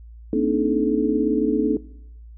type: tone cluster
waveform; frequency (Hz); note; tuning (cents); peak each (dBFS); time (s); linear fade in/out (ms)
sine; 230 / 264 / 291.6 / 309.7 / 430.4; A#3 / C4 / D4 / D#4 / A4; -23 / +16 / -12 / -8 / -38; -24; 0.33-1.77; 2
effects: noise-tail reverb RT60 0.8 s tail -20 dB re dry + added 57 Hz sine -39 dBFS peak until 2.37 s